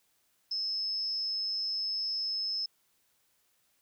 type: tone with amplitude modulation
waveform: sine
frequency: 5200 Hz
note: E8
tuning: 24 cents flat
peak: -28 dBFS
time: 0.51-2.66 s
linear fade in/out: 5 ms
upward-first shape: sine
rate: 199 Hz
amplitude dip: 50%
effects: white hiss -72 dBFS RMS until 3.81 s